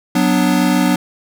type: chord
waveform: square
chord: B minor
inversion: second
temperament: equal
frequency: 185 / 246.9 / 293.7 Hz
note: F#3 / B3 / D4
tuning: 0 / 0 / 0 cents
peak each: -17 dBFS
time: 0.15-0.96 s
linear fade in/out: 5 ms
effects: none